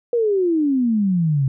sine exponential sweep, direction down, 487.8 to 130 Hz, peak -15 dBFS, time 0.13-1.48 s, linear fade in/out 2 ms, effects none

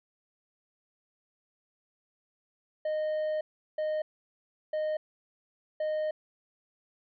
triangle tone bursts at uneven times, 617 Hz, D#5, 15 cents flat, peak -26 dBFS, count 4, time 2.85-3.41 / 3.78-4.02 / 4.73-4.97 / 5.8-6.11 s, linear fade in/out 5 ms, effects resampled to 11025 Hz

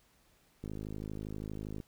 click train, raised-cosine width 3 ms, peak -28 dBFS, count 62, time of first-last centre 0.64-1.802 s, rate 52.5 Hz, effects pink hiss -68 dBFS RMS until 1.87 s

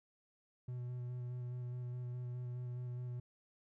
triangle tone with vibrato, 123.47 Hz, B2, in tune, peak -38 dBFS, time 0.68-3.2 s, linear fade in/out 5 ms, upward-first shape square, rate 4.8 Hz, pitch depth 13 cents each way, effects none

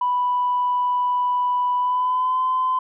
sine tone with pitch glide, 988 to 1024.6 Hz, B5 to C6, 0 to -37 cents, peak -17 dBFS, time 0.01-2.79 s, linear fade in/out 5 ms, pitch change +63 cents, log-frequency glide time 1.77-2.41 s, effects tanh soft clip ceiling -13 dBFS

